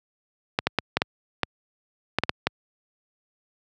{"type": "clicks", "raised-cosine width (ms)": 0.3, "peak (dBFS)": -4, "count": 10, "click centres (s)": [0.589, 0.67, 0.787, 0.97, 1.019, 1.433, 2.186, 2.236, 2.294, 2.47], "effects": ["high-pass 80 Hz 12 dB/octave"]}